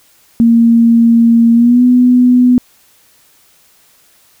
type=tone with pitch glide; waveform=sine; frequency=231.7 to 248.3 Hz; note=A#3 to B3; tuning=-10 to +9 cents; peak=-4 dBFS; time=0.4-2.58 s; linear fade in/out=0 ms; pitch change=+119 cents; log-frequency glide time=1.53-1.83 s; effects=white hiss -49 dBFS RMS until 4.4 s